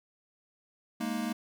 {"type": "chord", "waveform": "square", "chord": "Ab suspended second", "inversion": "none", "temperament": "equal", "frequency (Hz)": [207.7, 233.1, 311.1], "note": ["Ab3", "Bb3", "Eb4"], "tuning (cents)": [0, 0, 0], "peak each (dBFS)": [-37, -34, -39], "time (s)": [1, 1.33], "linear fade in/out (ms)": 10, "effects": []}